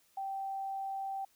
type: tone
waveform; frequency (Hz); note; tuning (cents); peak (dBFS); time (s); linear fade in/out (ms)
sine; 779; G5; -11; -35; 0.17-1.25; 5
effects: white hiss -69 dBFS RMS until 1.35 s